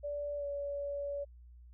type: tone with pitch glide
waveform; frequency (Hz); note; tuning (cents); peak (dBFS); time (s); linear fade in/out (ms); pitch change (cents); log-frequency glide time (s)
sine; 580 to 569; D5 to C#5; -22 to +45; -35; 0.03-1.25; 20; -33; 0.37-0.45
effects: added 60 Hz sine -52 dBFS peak until 1.73 s